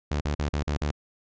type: tone bursts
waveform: sawtooth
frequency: 73.7 Hz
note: D2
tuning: 7 cents sharp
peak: -21 dBFS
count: 6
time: 0.11-0.913 s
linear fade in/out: 5 ms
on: 98 ms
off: 43 ms
effects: resampled to 16000 Hz